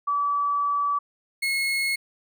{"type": "tone pair in turn", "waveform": ["sine", "35% pulse"], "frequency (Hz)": [1150, 2171], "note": ["D6", "C#7"], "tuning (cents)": [-37, -37], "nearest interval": "major seventh", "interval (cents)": 1100, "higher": "second", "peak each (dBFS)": -21, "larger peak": "neither", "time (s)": [[0.07, 0.99], [1.42, 1.96]], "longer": "first", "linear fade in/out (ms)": 10, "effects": []}